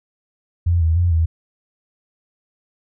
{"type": "tone with pitch steps", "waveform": "sine", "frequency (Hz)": [86.1, 81.1, 87.6, 81.6], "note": ["F2", "E2", "F2", "E2"], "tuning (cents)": [-24, -28, 6, -17], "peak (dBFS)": -13, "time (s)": [0.66, 1.26], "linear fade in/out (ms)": 10, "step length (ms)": 150, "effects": []}